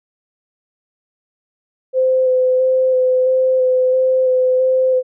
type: tone with vibrato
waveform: sine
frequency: 514 Hz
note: C5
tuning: 31 cents flat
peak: -11 dBFS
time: 1.93-5.03 s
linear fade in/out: 50 ms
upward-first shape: square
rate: 1.5 Hz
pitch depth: 12 cents each way
effects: none